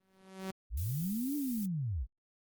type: tone with exponential growth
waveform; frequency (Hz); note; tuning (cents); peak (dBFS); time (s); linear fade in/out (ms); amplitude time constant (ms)
sawtooth; 190; F#3; +46; -31; 0-0.51; 5; 110
type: linear two-way sweep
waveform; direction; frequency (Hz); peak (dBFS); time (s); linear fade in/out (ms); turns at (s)
sine; up then down; 45.19 to 298.2 to 45.19; -32; 0.7-2.07; 50; 1.36
type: noise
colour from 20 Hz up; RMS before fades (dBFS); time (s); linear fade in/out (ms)
violet; -45; 0.77-1.66; 5
effects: Opus 24 kbps